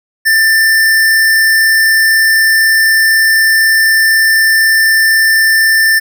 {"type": "tone", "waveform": "square", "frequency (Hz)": 1782, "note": "A6", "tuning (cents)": 22, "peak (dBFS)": -7, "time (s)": [0.25, 6], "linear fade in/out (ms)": 20, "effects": []}